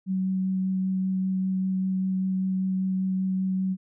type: tone with vibrato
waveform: sine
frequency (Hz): 188.4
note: F#3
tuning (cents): +32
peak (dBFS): -23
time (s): 0.06-3.77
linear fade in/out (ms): 50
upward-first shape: sine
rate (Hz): 5.1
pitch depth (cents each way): 8
effects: none